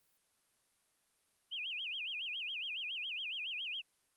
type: tone with vibrato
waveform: sine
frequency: 2814 Hz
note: F7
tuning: 12 cents sharp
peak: -38 dBFS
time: 1.51-3.82 s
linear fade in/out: 20 ms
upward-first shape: sine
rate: 7.2 Hz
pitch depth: 260 cents each way
effects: white hiss -75 dBFS RMS until 4.16 s + Opus 32 kbps